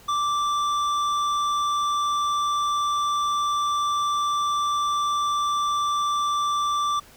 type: tone with hard clipping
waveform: sine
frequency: 1172 Hz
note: D6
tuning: 4 cents flat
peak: -23 dBFS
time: 0.08-7 s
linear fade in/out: 10 ms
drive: 10 dB
effects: pink hiss -50 dBFS RMS until 7.16 s